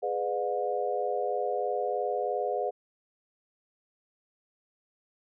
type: chord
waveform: sine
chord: G# diminished seventh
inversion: none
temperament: just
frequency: 415.3 / 498.4 / 598 / 717.6 Hz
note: G#4 / B4 / D5 / F5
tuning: 0 / +16 / +31 / +47 cents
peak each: -33 / -32 / -34 / -32 dBFS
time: 0.02-2.71 s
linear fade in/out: 20 ms
effects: none